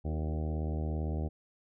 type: harmonic tone with a mistuned harmonic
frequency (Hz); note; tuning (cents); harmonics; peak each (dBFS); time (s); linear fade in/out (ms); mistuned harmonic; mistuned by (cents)
77.78; D#2; 0; 1 / 2 / 3 / 4 / 5 / 6 / 7 / 8 / 9 / 10; -32 / -38 / -42 / -44 / -46 / -48 / -49 / -50 / -51 / -52; 0.04-1.29; 20; 5; -23
effects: none